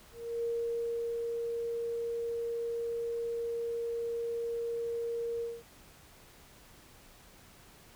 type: tone with ADSR envelope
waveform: sine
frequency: 466.5 Hz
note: A#4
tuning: 1 cent sharp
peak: -30 dBFS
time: 0.12-5.63 s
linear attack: 310 ms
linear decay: 730 ms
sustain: -2 dB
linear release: 210 ms
effects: pink hiss -57 dBFS RMS until 7.95 s